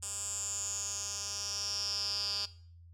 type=tone with band-pass filter sweep; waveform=10% pulse; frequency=202.7 Hz; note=G#3; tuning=42 cents flat; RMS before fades=-37 dBFS; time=0.02-2.46 s; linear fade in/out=10 ms; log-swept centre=8000 to 4700 Hz; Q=8.1; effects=noise-tail reverb RT60 0.5 s tail -17 dB re dry + added 85 Hz sine -52 dBFS peak until 2.93 s